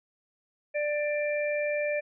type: harmonic tone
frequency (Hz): 591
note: D5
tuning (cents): +11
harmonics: 1 / 3 / 4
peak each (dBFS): -27 / -37 / -34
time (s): 0.74-2.01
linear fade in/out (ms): 20
effects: none